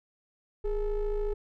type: ring-modulated tone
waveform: triangle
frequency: 220 Hz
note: A3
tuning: in tune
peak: -22 dBFS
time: 0.64-1.34 s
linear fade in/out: 10 ms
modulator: 193 Hz
effects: none